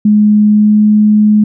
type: tone with pitch glide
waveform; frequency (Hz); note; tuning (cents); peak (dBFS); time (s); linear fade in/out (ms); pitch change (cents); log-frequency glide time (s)
sine; 210.2 to 211.5; G#3 to G#3; +21 to +32; -4; 0.05-1.44; 5; +11; 0.49-0.8
effects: none